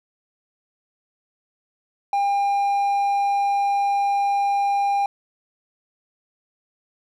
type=tone; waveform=triangle; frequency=802 Hz; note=G5; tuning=39 cents sharp; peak=-16 dBFS; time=2.13-5.06 s; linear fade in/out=2 ms; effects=none